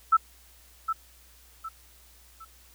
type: tone with echo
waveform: sine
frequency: 1318.5 Hz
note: E6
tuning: in tune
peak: -15 dBFS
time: 0.12-0.17 s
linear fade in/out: 10 ms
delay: 760 ms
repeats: 3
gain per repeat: -9 dB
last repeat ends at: 2.45 s
effects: added 60 Hz sine -57 dBFS peak until 2.74 s + white hiss -57 dBFS RMS until 2.74 s